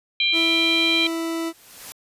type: harmonic tone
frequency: 793 Hz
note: G5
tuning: 20 cents sharp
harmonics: 3 / 4 / 5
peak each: -21 / -22 / -23 dBFS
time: 0.2-1.07 s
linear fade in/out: 2 ms
type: tone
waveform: 40% pulse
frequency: 329.6 Hz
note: E4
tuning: in tune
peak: -23 dBFS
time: 0.32-1.53 s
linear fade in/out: 50 ms
type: noise with exponential growth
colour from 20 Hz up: white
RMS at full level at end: -35 dBFS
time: 1.09-1.92 s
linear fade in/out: 0 ms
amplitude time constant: 180 ms
effects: resampled to 32000 Hz

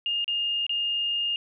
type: tone with dropouts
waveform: sine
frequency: 2829 Hz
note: F7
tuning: 22 cents sharp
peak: -24 dBFS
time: 0.06-1.36 s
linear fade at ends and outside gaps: 1 ms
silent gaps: 0.244-0.279 / 0.666-0.694 s
effects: none

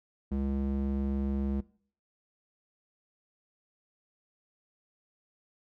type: tone with band-pass filter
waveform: square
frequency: 68.2 Hz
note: C#2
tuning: 28 cents flat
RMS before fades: -31 dBFS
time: 0.31-1.61 s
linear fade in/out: 10 ms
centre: 190 Hz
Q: 1.4
effects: noise-tail reverb RT60 0.5 s tail -21 dB re dry

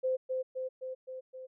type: tone with echo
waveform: sine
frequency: 517 Hz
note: C5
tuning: 21 cents flat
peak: -27 dBFS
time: 0.03-0.17 s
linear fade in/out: 20 ms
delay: 260 ms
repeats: 5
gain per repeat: -3 dB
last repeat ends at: 1.47 s
effects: none

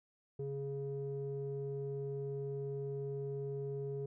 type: tone with low-pass filter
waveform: square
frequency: 138.59 Hz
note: C#3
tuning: in tune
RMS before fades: -40 dBFS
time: 0.39-4.06 s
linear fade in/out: 5 ms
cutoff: 410 Hz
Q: 4
effects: none

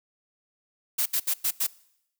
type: noise bursts at uneven times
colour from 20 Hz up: blue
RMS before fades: -25 dBFS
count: 5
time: 0.98-1.06 / 1.13-1.2 / 1.27-1.34 / 1.44-1.51 / 1.6-1.67 s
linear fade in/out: 10 ms
effects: noise-tail reverb RT60 0.8 s tail -22 dB re dry

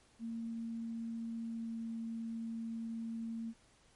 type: tone with pitch glide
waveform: sine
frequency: 228.8 to 227.5 Hz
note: A#3 to A#3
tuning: -32 to -42 cents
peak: -38 dBFS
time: 0.19-3.54 s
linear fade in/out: 50 ms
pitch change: -10 cents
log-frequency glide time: 1.45-1.75 s
effects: pink hiss -67 dBFS RMS until 3.95 s + MP3 48 kbps

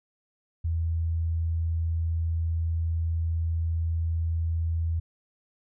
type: tone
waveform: sine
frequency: 82.41 Hz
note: E2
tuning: in tune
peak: -24 dBFS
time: 0.64-5 s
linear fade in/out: 10 ms
effects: none

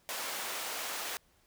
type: high-pass noise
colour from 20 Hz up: pink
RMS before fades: -38 dBFS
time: 0.09-1.17 s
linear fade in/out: 0 ms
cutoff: 670 Hz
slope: 12 dB/octave
effects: pink hiss -68 dBFS RMS until 1.46 s

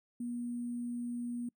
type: tone with sample-and-hold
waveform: sine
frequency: 240.4 Hz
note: B3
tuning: 46 cents flat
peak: -35 dBFS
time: 0.2-1.49 s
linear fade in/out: 5 ms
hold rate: 8820 Hz
effects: noise-tail reverb RT60 0.1 s tail -25 dB re dry

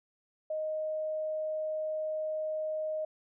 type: tone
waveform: sine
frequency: 622.3 Hz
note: D#5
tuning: in tune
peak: -31 dBFS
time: 0.5-3.05 s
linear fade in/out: 5 ms
effects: none

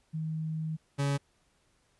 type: tone pair in turn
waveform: sine / 40% pulse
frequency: 158.1 / 140.85 Hz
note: D#3 / C#3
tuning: +28 / +28 cents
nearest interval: major second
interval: 200 cents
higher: first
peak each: -31 / -26 dBFS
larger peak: second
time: 0.13-0.77 / 0.98-1.18 s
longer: first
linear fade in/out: 20 ms
effects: pink hiss -70 dBFS RMS until 1.99 s + resampled to 24000 Hz

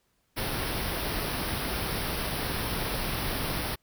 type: band-stop noise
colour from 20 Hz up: pink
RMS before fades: -31 dBFS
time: 0.36-3.76 s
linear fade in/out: 20 ms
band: 5600 to 9200 Hz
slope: 96 dB/octave
effects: pink hiss -72 dBFS RMS until 3.82 s

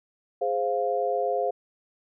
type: chord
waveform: sine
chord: F minor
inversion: first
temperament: equal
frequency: 415.3 / 523.3 / 698.5 Hz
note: Ab4 / C5 / F5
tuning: 0 / 0 / 0 cents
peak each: -29 / -27 / -27 dBFS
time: 0.41-1.51 s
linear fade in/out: 10 ms
effects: none

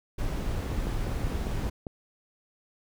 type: noise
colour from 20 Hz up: brown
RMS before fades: -30 dBFS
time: 0.18-1.7 s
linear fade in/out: 10 ms
type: click train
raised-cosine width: 2 ms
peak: -22 dBFS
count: 6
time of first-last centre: 0.87-1.868 s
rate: 5.01 Hz
effects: none

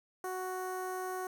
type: tone with notch filter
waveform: 15% pulse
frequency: 370.5 Hz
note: F#4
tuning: 2 cents sharp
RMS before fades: -38 dBFS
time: 0.24-1.27 s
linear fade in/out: 2 ms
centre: 3500 Hz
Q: 0.56
effects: none

